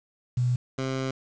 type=tone pair in turn; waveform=sine / 15% pulse; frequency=123.47 / 132.33 Hz; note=B2 / C3; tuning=0 / +20 cents; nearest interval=minor second; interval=120 cents; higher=second; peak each=-21 dBFS; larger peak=neither; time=0.37-0.56 / 0.78-1.11 s; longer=second; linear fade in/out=5 ms; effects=resampled to 16000 Hz + 8-bit